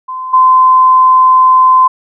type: tone with level steps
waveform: sine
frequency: 1030 Hz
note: C6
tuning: 28 cents flat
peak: -18 / -3 dBFS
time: 0.08-1.88 s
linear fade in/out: 10 ms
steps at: 0.33 s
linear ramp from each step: 10 ms
effects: none